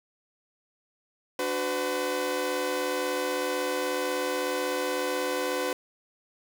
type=chord; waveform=sawtooth; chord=B minor; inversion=first; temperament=equal with one note detuned; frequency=293.7 / 370 / 505.4 Hz; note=D4 / F#4 / B4; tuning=0 / 0 / +40 cents; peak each=-31 / -29 / -25 dBFS; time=1.39-5.73 s; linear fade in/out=2 ms; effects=none